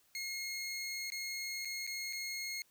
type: tone with dropouts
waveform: 20% pulse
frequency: 2154 Hz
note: C7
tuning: 50 cents sharp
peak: -33 dBFS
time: 0.15-2.62 s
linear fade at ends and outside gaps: 1 ms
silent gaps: 1.102-1.12 / 1.649-1.654 / 1.867-1.874 / 2.127-2.131 s
effects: white hiss -70 dBFS RMS until 2.7 s